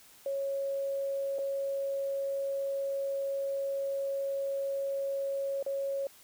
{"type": "tone with dropouts", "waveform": "sine", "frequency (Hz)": 551, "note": "C#5", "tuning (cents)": -11, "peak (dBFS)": -30, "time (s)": [0.26, 6.07], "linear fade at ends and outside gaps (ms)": 2, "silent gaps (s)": [[1.385, 1.389], [5.627, 5.663]], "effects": ["white hiss -57 dBFS RMS until 6.23 s"]}